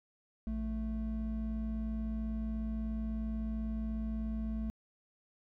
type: tone pair together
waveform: triangle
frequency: 57.04 / 220 Hz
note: A#1 / A3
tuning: -37 / 0 cents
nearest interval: octave + major seventh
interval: 2337 cents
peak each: -34 / -34 dBFS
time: 0.47-4.7 s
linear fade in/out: 0 ms
effects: tanh soft clip ceiling -24 dBFS